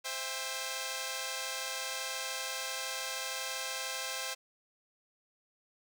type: chord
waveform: 5% pulse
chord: C major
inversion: none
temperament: equal with one note detuned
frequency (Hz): 523.3 / 659.3 / 801.4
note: C5 / E5 / G5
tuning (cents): 0 / 0 / +38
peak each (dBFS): -27 / -30 / -29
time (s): 0.04-4.35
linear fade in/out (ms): 20
effects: none